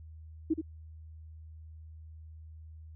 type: tone with echo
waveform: sine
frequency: 317.8 Hz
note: D#4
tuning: 37 cents sharp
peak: -24 dBFS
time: 0.5-0.54 s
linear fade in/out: 10 ms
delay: 75 ms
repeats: 1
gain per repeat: -7 dB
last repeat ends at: 0.615 s
effects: added 79 Hz sine -46 dBFS peak until 2.95 s